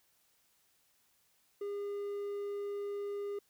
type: tone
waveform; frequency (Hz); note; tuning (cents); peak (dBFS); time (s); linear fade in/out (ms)
triangle; 405.8; G#4; -40; -34; 1.61-3.39; 5
effects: white hiss -72 dBFS RMS until 3.49 s